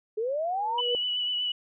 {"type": "linear sweep", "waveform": "sine", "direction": "up", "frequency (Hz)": [415.3, 991], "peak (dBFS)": -26, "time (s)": [0.17, 0.81], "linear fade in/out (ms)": 10}
{"type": "tone with exponential growth", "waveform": "sine", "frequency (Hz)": 483.5, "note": "B4", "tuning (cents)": -37, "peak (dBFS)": -24, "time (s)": [0.39, 0.95], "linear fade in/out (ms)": 1, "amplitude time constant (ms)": 120}
{"type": "tone with vibrato", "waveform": "sine", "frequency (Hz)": 2960, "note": "F#7", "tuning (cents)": 0, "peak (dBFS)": -26, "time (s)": [0.78, 1.52], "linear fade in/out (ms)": 5, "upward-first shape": "triangle", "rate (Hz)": 8.1, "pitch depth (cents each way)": 26}
{"effects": []}